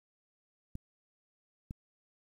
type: clicks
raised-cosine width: 5 ms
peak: -28 dBFS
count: 2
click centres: 0.754 / 1.709 s
effects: 10-bit